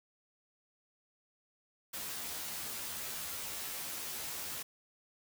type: noise with comb filter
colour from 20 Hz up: white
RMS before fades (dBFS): -41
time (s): 1.93-4.63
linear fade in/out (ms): 10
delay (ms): 13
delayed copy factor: +0.9
effects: none